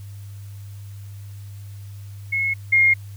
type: tone pair in turn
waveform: sine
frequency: 2177 / 2133 Hz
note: C#7 / C7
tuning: -32 / +33 cents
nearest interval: unison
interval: 35 cents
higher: first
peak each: -19 / -12 dBFS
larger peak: second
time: 2.32-2.54 / 2.72-2.94 s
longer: neither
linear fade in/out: 10 ms
effects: added 100 Hz sine -34 dBFS peak until 3.16 s + white hiss -53 dBFS RMS until 3.16 s